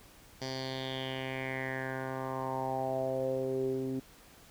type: tone with low-pass filter sweep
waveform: 10% pulse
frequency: 131.7 Hz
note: C3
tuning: 12 cents sharp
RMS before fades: -35 dBFS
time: 0.41-4 s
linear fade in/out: 10 ms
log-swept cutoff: 5200 to 300 Hz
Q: 4.9
effects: pink hiss -57 dBFS RMS until 4.5 s